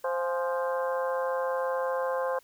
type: harmonic tone with a mistuned harmonic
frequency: 174.61 Hz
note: F3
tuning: in tune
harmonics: 3 / 4 / 5 / 6 / 7 / 8 / 9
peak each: -28 / -39 / -37 / -34 / -44 / -46 / -40 dBFS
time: 0.04-2.39 s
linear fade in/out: 5 ms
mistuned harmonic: 5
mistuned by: -62 cents
effects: white hiss -61 dBFS RMS until 2.43 s